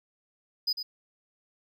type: tone with echo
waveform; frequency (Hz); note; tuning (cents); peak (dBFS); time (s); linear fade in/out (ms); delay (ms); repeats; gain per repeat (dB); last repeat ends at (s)
triangle; 4978; D#8; 0; -23; 0.67-0.73; 10; 100; 1; -8; 0.83
effects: none